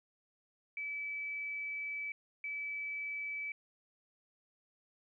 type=tone bursts at uneven times; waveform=sine; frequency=2301 Hz; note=D7; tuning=36 cents flat; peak=-37 dBFS; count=2; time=0.77-2.12 / 2.44-3.52 s; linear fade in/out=2 ms; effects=13-bit